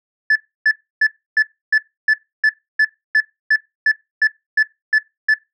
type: tone bursts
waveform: sine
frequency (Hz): 1736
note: A6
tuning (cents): -24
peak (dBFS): -7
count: 15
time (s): 0.3-5.34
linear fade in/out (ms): 5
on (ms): 56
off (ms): 300
effects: noise-tail reverb RT60 0.2 s tail -19 dB re dry + tanh soft clip ceiling -9 dBFS